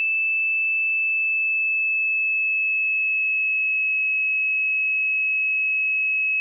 sine tone with pitch glide, 2632 to 2573 Hz, E7 to E7, -3 to -43 cents, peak -19 dBFS, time 0-6.4 s, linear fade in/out 0 ms, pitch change -40 cents, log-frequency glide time 0.9-4.04 s, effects none

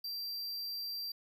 square tone, 4711 Hz, D8, 5 cents sharp, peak -38 dBFS, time 0.04-1.12 s, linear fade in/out 5 ms, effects none

